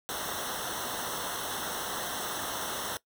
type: noise with comb filter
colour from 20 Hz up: pink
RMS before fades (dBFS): -35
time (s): 0.09-2.97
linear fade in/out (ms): 0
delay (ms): 0.42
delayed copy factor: -0.95
effects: noise-tail reverb RT60 0.1 s tail -20 dB re dry